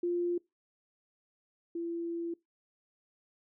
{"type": "tone pair in turn", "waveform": "sine", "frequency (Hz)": [349.2, 338.1], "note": ["F4", "E4"], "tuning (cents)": [0, 44], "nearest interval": "minor second", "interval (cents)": 56, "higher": "first", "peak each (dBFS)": [-28, -33], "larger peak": "first", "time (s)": [[0.03, 0.38], [1.75, 2.34]], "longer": "second", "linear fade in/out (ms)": 5, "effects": ["noise-tail reverb RT60 0.2 s tail -23 dB re dry"]}